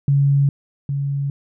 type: tone pair in turn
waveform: sine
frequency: 140.2 / 140.2 Hz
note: C#3 / C#3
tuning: +20 / +20 cents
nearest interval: unison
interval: 0 cents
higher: neither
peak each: -12 / -19 dBFS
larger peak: first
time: 0.08-0.49 / 0.89-1.3 s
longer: neither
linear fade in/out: 2 ms
effects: none